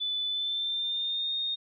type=tone with pitch glide; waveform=sine; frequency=3492 to 3687 Hz; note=A7 to A#7; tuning=-14 to -20 cents; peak=-28 dBFS; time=0-1.56 s; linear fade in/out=20 ms; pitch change=+94 cents; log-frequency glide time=0.26-1.35 s; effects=none